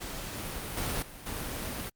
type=noise with level steps; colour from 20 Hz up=pink; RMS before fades=-39 / -37 / -32 / -46 / -36 dBFS; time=0-1.9 s; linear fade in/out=20 ms; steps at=0.35 / 0.77 / 1.02 / 1.26 s; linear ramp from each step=5 ms; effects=Opus 48 kbps